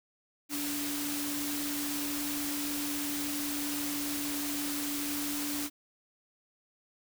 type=tone in noise; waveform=sine; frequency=290 Hz; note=D4; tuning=22 cents flat; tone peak=-35 dBFS; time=0.49-5.7 s; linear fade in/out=50 ms; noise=white; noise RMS=-36 dBFS; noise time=0.49-5.7 s; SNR=-2 dB; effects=none